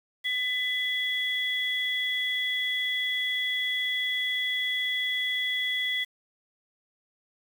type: tone pair together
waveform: sine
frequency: 2001 / 3365 Hz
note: B6 / G#7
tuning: +22 / +22 cents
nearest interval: major sixth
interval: 900 cents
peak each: -28 / -29 dBFS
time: 0.24-6.05 s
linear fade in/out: 20 ms
effects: 8-bit